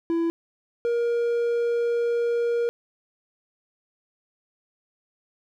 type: tone pair in turn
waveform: triangle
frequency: 333.7 / 471.9 Hz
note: E4 / A#4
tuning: +21 / +21 cents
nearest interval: tritone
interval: 600 cents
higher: second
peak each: -19 dBFS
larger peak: neither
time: 0.1-0.3 / 0.85-2.69 s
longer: second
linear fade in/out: 0 ms
effects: none